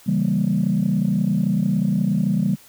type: chord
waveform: sine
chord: C# diminished seventh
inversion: none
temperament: equal with one note detuned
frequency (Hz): 138.59 / 164.81 / 196 / 232.3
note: C#3 / E3 / G3 / Bb3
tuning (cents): 0 / 0 / 0 / -6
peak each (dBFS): -25 / -22 / -19 / -24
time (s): 0.06-2.56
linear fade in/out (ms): 20
effects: tanh soft clip ceiling -10 dBFS + white hiss -49 dBFS RMS until 2.68 s